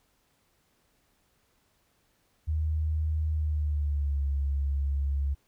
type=tone with pitch glide; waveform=sine; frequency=77.78 to 69.7 Hz; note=D#2 to C#2; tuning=0 to +10 cents; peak=-25 dBFS; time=2.47-5.35 s; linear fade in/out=20 ms; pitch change=-190 cents; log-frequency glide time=3.31-4.24 s; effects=pink hiss -70 dBFS RMS until 5.47 s

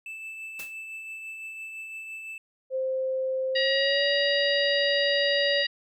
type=tone with tremolo; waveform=triangle; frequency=2637 Hz; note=E7; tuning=in tune; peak=-33 dBFS; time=0.06-2.38 s; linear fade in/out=2 ms; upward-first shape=triangle; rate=5.9 Hz; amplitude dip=35%
type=noise with exponential decay; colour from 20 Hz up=white; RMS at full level=-37 dBFS; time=0.59-0.78 s; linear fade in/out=5 ms; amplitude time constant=40 ms
type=tone with pitch glide; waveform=sine; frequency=523.3 to 567.4 Hz; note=C5 to C#5; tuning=0 to +40 cents; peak=-25 dBFS; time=2.7-5.65 s; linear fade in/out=50 ms; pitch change=+140 cents; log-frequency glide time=3.51-4.03 s
type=harmonic tone; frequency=952 Hz; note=A#5; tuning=36 cents sharp; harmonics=2 / 3 / 4 / 5; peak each=-27 / -29 / -30 / -31 dBFS; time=3.55-5.67 s; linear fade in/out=10 ms
effects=none

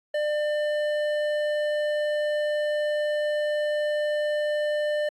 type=tone with hard clipping; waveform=triangle; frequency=598 Hz; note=D5; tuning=31 cents sharp; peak=-25 dBFS; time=0.14-5.09 s; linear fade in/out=5 ms; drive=14 dB; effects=AAC 64 kbps

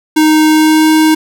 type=tone with pitch glide; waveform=square; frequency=310.5 to 313.4 Hz; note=D#4 to D#4; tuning=-3 to +13 cents; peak=-6 dBFS; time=0.16-1.15 s; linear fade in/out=10 ms; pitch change=+16 cents; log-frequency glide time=0.47-0.9 s; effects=none

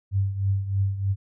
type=tone with tremolo; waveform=sine; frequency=98 Hz; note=G2; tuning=in tune; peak=-18 dBFS; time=0.11-1.16 s; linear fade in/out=50 ms; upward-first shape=triangle; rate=3.2 Hz; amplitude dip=75%; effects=none

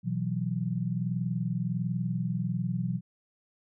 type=chord; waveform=sine; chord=B suspended fourth; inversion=none; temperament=equal; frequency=123.47 / 164.81 / 185 Hz; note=B2 / E3 / F#3; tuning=0 / 0 / 0 cents; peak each=-32 dBFS; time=0.03-3.01 s; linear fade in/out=50 ms; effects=none

